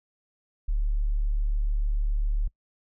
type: tone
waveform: sine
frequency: 36.47 Hz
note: D1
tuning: 11 cents flat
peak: -22 dBFS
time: 0.68-2.48 s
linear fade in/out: 10 ms
effects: noise-tail reverb RT60 0.1 s tail -23 dB re dry